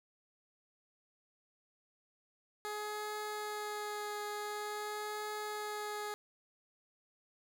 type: tone with vibrato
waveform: 15% pulse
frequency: 419.8 Hz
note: G#4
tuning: 19 cents sharp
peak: -32 dBFS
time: 2.65-6.14 s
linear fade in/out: 0 ms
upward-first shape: triangle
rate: 0.47 Hz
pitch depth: 14 cents each way
effects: none